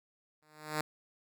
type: tone with exponential growth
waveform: 5% pulse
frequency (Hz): 153.1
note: D#3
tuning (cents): -28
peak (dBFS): -18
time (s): 0.42-0.81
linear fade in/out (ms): 2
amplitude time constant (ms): 83
effects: none